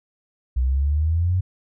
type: exponential sweep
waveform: sine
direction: up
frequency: 61.3 to 94.1 Hz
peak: -17 dBFS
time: 0.56-1.41 s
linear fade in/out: 10 ms
effects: none